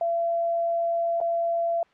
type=tone with dropouts; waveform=sine; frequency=677 Hz; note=E5; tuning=46 cents sharp; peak=-22 dBFS; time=0.01-1.83 s; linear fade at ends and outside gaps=2 ms; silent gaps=1.203-1.212 s; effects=white hiss -59 dBFS RMS until 1.93 s + low-pass 2000 Hz 12 dB/octave